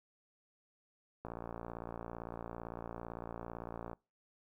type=click train; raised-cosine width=1 ms; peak=-29 dBFS; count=156; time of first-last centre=1.25-3.932 s; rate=57.8 Hz; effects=noise-tail reverb RT60 0.3 s tail -26 dB re dry